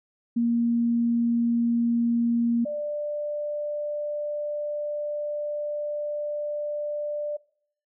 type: tone pair in turn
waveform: sine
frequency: 234.8 / 591.7 Hz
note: A#3 / D5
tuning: +13 / +13 cents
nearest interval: octave + major third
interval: 1600 cents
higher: second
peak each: -20 / -27 dBFS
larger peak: first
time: 0.36-2.65 / 2.65-7.37 s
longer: second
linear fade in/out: 10 ms
effects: noise-tail reverb RT60 0.6 s tail -21 dB re dry